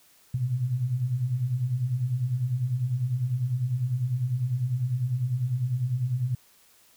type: beating tone pair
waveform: sine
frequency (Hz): 116.54 / 126.54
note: A#2 / B2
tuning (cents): 0 / +43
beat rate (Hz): 10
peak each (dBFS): -31 / -25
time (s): 0.34-6.35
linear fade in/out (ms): 5
effects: white hiss -59 dBFS RMS until 6.96 s

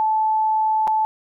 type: tone with dropouts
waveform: sine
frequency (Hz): 871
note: A5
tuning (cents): -18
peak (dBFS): -16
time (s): 0-1.05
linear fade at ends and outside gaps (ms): 0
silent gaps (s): 0.872-0.877
effects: none

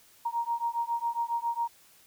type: beating tone pair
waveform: sine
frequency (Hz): 932.3 / 939.6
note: A#5 / A#5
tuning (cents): 0 / +13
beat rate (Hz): 7.3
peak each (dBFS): -31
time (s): 0.25-1.68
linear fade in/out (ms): 10
effects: white hiss -59 dBFS RMS until 2.06 s

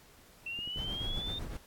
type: linear sweep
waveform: sine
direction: up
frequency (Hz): 2690 to 3652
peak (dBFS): -36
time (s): 0.46-1.39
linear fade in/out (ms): 5
type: click train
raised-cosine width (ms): 3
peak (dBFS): -34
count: 11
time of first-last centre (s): 0.59-1.445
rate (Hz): 11.7
type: noise with tremolo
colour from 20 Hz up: brown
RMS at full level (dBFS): -36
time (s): 0.77-1.57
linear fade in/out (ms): 2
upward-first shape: triangle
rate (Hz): 8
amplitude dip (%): 60
effects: pink hiss -59 dBFS RMS until 1.66 s + AAC 64 kbps

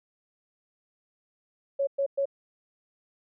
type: tone bursts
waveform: sine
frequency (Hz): 554.4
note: C#5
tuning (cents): 0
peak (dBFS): -23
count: 3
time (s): 1.79-2.256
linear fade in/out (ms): 10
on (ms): 82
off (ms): 110
effects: none

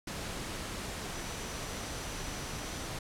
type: tone in noise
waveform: sine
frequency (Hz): 5920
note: F#8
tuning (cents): 0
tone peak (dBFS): -50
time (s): 1.14-2.87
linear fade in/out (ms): 5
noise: pink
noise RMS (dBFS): -39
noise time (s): 0.07-2.99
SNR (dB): -14
effects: low-pass 10000 Hz 12 dB/octave

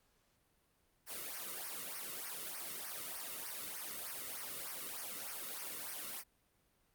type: noise with flanger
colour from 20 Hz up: white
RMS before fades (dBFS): -44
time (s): 1.06-6.24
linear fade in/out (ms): 50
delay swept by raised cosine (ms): 0.26 to 1.26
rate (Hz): 3.3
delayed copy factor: -0.8
effects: pink hiss -75 dBFS RMS until 6.94 s + Opus 48 kbps

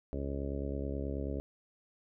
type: harmonic tone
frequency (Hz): 69.3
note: C#2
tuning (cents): 0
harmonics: 1 / 2 / 3 / 4 / 5 / 6 / 7 / 8 / 9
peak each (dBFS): -37 / -43 / -45 / -41 / -47 / -43 / -48 / -45 / -49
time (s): 0.13-1.4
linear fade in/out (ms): 0
effects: none

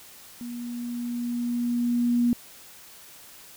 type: tone with level ramp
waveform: sine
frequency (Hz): 240.1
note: B3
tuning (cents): -49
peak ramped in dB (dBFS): -33 to -18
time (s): 0.41-2.33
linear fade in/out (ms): 0
effects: white hiss -48 dBFS RMS until 3.56 s

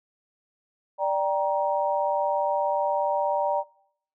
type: chord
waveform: sine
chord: G minor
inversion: second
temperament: just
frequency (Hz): 588 / 784 / 940.8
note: D5 / G5 / Bb5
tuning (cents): +2 / 0 / +16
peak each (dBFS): -25 / -28 / -26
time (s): 0.98-3.64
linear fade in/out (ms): 50
effects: noise-tail reverb RT60 0.6 s tail -20 dB re dry

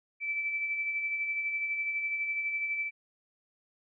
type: tone with tremolo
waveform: sine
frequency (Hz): 2320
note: D7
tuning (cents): -22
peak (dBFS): -28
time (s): 0.2-2.91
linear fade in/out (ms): 50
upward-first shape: sine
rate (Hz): 12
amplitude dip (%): 40
effects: none

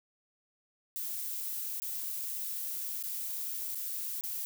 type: noise with dropouts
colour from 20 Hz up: violet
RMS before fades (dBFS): -37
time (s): 0.96-4.45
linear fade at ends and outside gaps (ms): 0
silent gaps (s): 1.799-1.82 / 3.027-3.037 / 3.748-3.755 / 4.21-4.237
effects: none

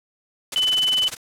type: noise with tremolo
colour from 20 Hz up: white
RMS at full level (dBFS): -27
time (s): 0.52-1.17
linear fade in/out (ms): 2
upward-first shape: sine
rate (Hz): 20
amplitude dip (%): 95
type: tone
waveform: sine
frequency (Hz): 3013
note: F#7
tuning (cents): +31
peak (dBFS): -17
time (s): 0.56-1.08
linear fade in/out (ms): 0
effects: low-pass 10000 Hz 12 dB/octave

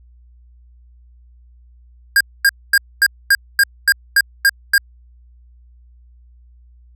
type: tone bursts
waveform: square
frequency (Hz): 1614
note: G#6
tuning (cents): -50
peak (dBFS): -9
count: 10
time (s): 2.16-4.78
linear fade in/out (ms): 2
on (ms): 46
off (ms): 240
effects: added 60 Hz sine -44 dBFS peak until 6.95 s

